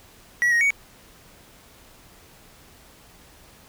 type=tone with pitch steps; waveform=triangle; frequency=1932 / 1876 / 2240 Hz; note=B6 / A#6 / C#7; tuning=-39 / +11 / +18 cents; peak=-15 dBFS; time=0.42-0.705 s; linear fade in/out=0 ms; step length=95 ms; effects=pink hiss -51 dBFS RMS until 3.68 s